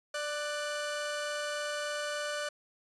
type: tone pair together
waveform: sawtooth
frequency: 590 / 1486.7 Hz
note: D5 / F#6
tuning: +8 / +8 cents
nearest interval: octave + major third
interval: 1600 cents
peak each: -31 / -34 dBFS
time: 0.14-2.49 s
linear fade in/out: 5 ms
effects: resampled to 22050 Hz